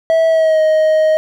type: tone with pitch glide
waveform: triangle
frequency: 651 to 625.9 Hz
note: E5 to D#5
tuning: -22 to +10 cents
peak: -7 dBFS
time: 0.1-1.17 s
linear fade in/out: 0 ms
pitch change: -68 cents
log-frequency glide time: 0.28-0.61 s
effects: none